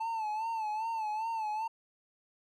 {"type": "tone with vibrato", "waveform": "triangle", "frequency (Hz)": 880, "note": "A5", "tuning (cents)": 0, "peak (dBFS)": -30, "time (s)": [0, 1.68], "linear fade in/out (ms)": 10, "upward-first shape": "sine", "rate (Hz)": 2.5, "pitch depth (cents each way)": 72, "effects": []}